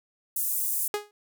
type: high-pass noise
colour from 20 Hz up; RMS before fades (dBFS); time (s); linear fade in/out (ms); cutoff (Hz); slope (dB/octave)
pink; -28; 0.36-0.88; 5; 9300; 24
type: tone with exponential decay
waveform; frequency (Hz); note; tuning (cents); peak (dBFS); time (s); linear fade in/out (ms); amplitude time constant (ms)
sawtooth; 415.3; G#4; 0; -19; 0.94-1.11; 1; 36
effects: none